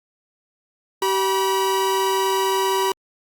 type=tone pair together; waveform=45% pulse; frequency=384.5 / 968.9 Hz; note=G4 / B5; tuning=-33 / -33 cents; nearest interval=octave + major third; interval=1600 cents; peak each=-21 / -21 dBFS; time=1.02-2.92 s; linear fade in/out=2 ms; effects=Opus 48 kbps